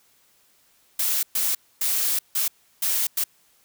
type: noise bursts at uneven times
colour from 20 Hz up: blue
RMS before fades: -23 dBFS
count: 6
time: 0.99-1.23 / 1.35-1.55 / 1.81-2.19 / 2.35-2.48 / 2.82-3.07 / 3.17-3.24 s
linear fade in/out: 5 ms
effects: white hiss -61 dBFS RMS until 3.64 s